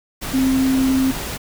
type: tone in noise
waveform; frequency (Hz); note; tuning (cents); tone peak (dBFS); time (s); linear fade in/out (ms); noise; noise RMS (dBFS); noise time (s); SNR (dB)
sine; 263.4; C4; +12; -14; 0.33-1.12; 20; pink; -27; 0.21-1.38; +10
effects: none